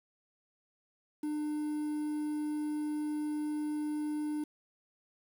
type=tone with quantisation; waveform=triangle; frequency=300.7 Hz; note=D4; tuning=41 cents sharp; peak=-30 dBFS; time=1.23-4.44 s; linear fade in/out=5 ms; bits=9; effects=none